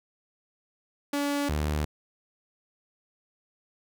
sawtooth tone pair in turn, 286 / 75.21 Hz, D4 / D2, -46 / +42 cents, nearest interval octave + major seventh, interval 2312 cents, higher first, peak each -22 dBFS, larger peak neither, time 1.13-1.49 / 1.49-1.85 s, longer neither, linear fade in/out 5 ms, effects none

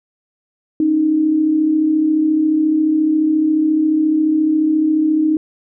sine tone pair together, 276.8 / 311.1 Hz, C#4 / D#4, -2 / 0 cents, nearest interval major second, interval 202 cents, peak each -22 / -12 dBFS, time 0.8-5.37 s, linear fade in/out 2 ms, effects none

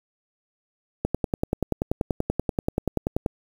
click train, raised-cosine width 2 ms, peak -9 dBFS, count 24, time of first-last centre 1.05-3.262 s, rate 10.4 Hz, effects 7-bit

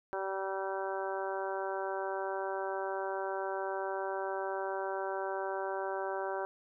harmonic tone, 192.9 Hz, G3, 28 cents flat, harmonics 2 / 3 / 4 / 5 / 6 / 7 / 8, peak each -38 / -39 / -40 / -41 / -48 / -46 / -44 dBFS, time 0.13-6.45 s, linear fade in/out 0 ms, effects none

